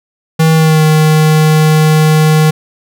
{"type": "tone with pitch glide", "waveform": "square", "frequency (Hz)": [160, 155.45], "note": ["D#3", "D#3"], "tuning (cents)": [49, -1], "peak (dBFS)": -6, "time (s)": [0.39, 2.51], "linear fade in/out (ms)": 10, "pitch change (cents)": -50, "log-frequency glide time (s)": [0.54, 0.83], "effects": []}